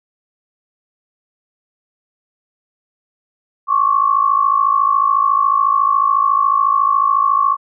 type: tone pair together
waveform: sine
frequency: 1087 / 1141 Hz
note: C#6 / C#6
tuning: -34 / +50 cents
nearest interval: minor second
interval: 84 cents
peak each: -14 dBFS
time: 3.67-7.57 s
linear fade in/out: 50 ms
effects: none